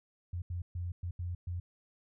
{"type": "tone bursts at uneven times", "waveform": "sine", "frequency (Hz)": 88, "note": "F2", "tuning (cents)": 14, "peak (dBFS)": -34, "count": 6, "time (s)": [[0.33, 0.42], [0.5, 0.62], [0.75, 0.92], [1.03, 1.11], [1.19, 1.35], [1.47, 1.6]], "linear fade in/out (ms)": 5, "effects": []}